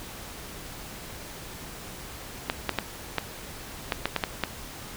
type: clicks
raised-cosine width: 0.3 ms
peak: -8 dBFS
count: 9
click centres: 2.499 / 2.693 / 2.787 / 3.183 / 3.922 / 4.056 / 4.163 / 4.238 / 4.437 s
effects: pink hiss -41 dBFS RMS until 4.96 s